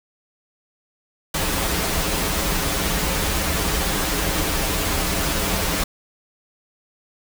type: noise with comb filter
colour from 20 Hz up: pink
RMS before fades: -22 dBFS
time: 1.34-5.84 s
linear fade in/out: 5 ms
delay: 8.3 ms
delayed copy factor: -0.8
effects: none